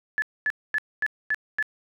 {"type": "tone bursts", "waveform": "sine", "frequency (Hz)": 1723, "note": "A6", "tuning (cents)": -37, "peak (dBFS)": -21, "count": 6, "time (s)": [0.18, 1.626], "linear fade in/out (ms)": 0, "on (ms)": 41, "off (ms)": 240, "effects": []}